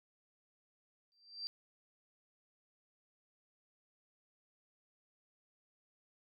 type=tone with exponential growth; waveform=sine; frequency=4699 Hz; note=D8; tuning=in tune; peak=-36 dBFS; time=1.12-1.47 s; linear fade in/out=0 ms; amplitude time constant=75 ms; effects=none